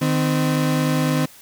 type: tone pair together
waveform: 35% pulse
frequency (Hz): 153.7 / 257.4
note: D#3 / C4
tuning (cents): -21 / -28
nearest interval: major sixth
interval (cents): 893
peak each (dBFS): -18 / -19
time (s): 0.01-1.26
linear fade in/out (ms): 10
effects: white hiss -46 dBFS RMS until 1.41 s